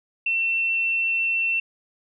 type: tone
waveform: sine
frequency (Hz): 2697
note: E7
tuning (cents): +39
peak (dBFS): -20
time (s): 0.26-1.6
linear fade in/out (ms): 5
effects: none